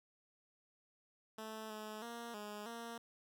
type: tone with pitch steps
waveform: 10% pulse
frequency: 218.9 / 214.6 / 234.6 / 208.5 / 232.5 Hz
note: A3 / A3 / A#3 / G#3 / A#3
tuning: -9 / -43 / +11 / +7 / -4 cents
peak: -37 dBFS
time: 1.38-2.98 s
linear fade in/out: 5 ms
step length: 320 ms
effects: none